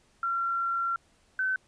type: tone pair in turn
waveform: sine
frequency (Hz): 1368 / 1525.2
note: F6 / G6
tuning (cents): -36 / -48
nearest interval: major second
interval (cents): 188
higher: second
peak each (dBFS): -26 / -25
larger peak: second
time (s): 0.23-0.96 / 1.39-1.56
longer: first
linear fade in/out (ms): 2
effects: pink hiss -65 dBFS RMS until 1.67 s + resampled to 22050 Hz